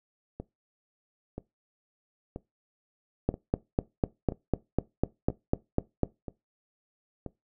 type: two click trains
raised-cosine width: 2 ms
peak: -10 / -23 dBFS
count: 12 / 8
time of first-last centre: 3.29-6.033 / 0.4-7.263 s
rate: 4.01 / 1.02 Hz
effects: noise-tail reverb RT60 0.2 s tail -20 dB re dry